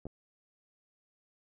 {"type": "clicks", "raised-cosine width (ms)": 2, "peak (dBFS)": -29, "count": 2, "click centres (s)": [0.055, 0.067], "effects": []}